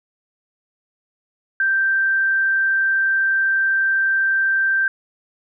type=tone; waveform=sine; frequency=1568 Hz; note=G6; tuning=in tune; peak=-15 dBFS; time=1.6-4.88 s; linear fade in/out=2 ms; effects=none